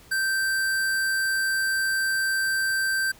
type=tone; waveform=square; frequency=1562 Hz; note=G6; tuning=7 cents flat; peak=-23 dBFS; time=0.11-3.12 s; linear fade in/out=10 ms; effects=pink hiss -52 dBFS RMS until 3.19 s